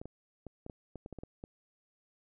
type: clicks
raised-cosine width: 2 ms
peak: -30 dBFS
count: 11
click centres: 0.015 / 0.056 / 0.467 / 0.664 / 0.698 / 0.957 / 1.061 / 1.127 / 1.187 / 1.235 / 1.439 s
effects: none